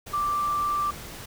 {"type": "tone in noise", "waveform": "sine", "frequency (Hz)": 1174.7, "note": "D6", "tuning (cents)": 0, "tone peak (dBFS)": -23, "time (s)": [0.13, 0.91], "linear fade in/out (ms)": 10, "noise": "pink", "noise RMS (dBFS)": -40, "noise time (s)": [0.06, 1.26], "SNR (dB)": 14, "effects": []}